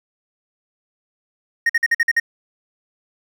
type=tone bursts; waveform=triangle; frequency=1860 Hz; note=A#6; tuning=4 cents flat; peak=-11 dBFS; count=7; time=1.66-2.199 s; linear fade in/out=5 ms; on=35 ms; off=49 ms; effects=none